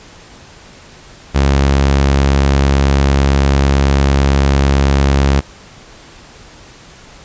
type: tone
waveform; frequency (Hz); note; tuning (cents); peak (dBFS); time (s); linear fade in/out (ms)
sawtooth; 69; C#2; -7; -5; 1.34-5.41; 20
effects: pink hiss -39 dBFS RMS until 7.24 s + resampled to 16000 Hz